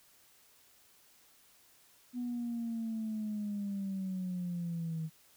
sine linear sweep, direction down, 247.2 to 157.9 Hz, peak -33 dBFS, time 2.13-5.1 s, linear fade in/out 50 ms, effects tanh soft clip ceiling -30 dBFS + white hiss -64 dBFS RMS until 5.36 s

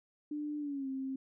sine tone with pitch glide, 297.2 to 266.3 Hz, D4 to C4, +21 to +31 cents, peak -35 dBFS, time 0.31-1.16 s, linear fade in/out 5 ms, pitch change -190 cents, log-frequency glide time 0.59-0.88 s, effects none

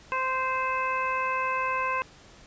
harmonic tone, 520 Hz, C5, 11 cents flat, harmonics 1 / 2 / 3 / 4 / 5, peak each -35 / -27 / -34 / -37 / -33 dBFS, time 0.12-2.02 s, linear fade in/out 0 ms, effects pink hiss -52 dBFS RMS until 2.46 s + resampled to 16000 Hz

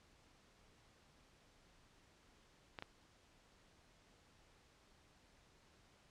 clicks, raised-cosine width 0.3 ms, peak -30 dBFS, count 2, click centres 2.788 / 2.824 s, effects pink hiss -69 dBFS RMS until 6.1 s + low-pass 7000 Hz 12 dB/octave

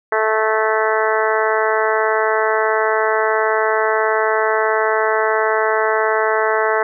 harmonic tone, 218.5 Hz, A3, 12 cents flat, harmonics 2 / 3 / 4 / 5 / 6 / 7 / 8 / 9, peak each -19 / -21 / -22 / -23 / -24 / -24 / -25 / -26 dBFS, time 0.12-6.83 s, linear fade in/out 2 ms, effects none

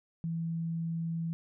sine tone, 165.4 Hz, E3, 6 cents sharp, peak -31 dBFS, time 0.24-1.33 s, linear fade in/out 0 ms, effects none

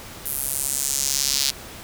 square tone with high-pass filter sweep, 69.1 Hz, C#2, 5 cents flat, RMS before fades -24 dBFS, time 0.25-1.51 s, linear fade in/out 10 ms, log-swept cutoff 12000 to 4400 Hz, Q 1.9, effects pink hiss -39 dBFS RMS until 1.83 s

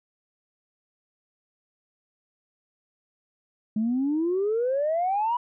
sine exponential sweep, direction up, 210.4 to 987.8 Hz, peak -21 dBFS, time 3.76-5.37 s, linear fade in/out 5 ms, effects tanh soft clip ceiling -18 dBFS

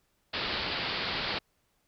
white low-pass noise, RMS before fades -33 dBFS, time 0.33-1.39 s, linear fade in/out 10 ms, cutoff 4800 Hz, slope 96 dB/octave, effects pink hiss -73 dBFS RMS until 1.87 s

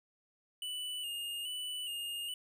square tone with vibrato, 2904 Hz, F#7, 33 cents flat, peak -38 dBFS, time 0.62-2.34 s, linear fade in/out 2 ms, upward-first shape square, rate 1.2 Hz, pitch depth 42 cents each way, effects 13-bit

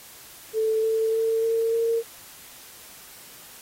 sine tone with pitch steps, 440 / 444.6 / 449.2 / 453.9 / 458.7 Hz, A4 / A4 / A4 / A#4 / A#4, 0 / +18 / +36 / -46 / -28 cents, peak -20 dBFS, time 0.53-2.03 s, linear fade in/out 50 ms, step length 300 ms, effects white hiss -46 dBFS RMS until 3.61 s + AAC 48 kbps

